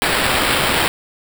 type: noise with sample-and-hold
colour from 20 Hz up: violet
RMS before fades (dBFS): -17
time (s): 0.02-0.88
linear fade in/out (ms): 0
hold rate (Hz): 6300
effects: none